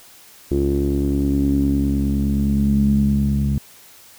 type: tone with low-pass filter sweep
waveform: sawtooth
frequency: 69.7 Hz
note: C#2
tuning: 10 cents sharp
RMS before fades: -18 dBFS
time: 0.51-3.58 s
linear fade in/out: 0 ms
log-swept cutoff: 350 to 180 Hz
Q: 7.4
effects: white hiss -46 dBFS RMS until 4.18 s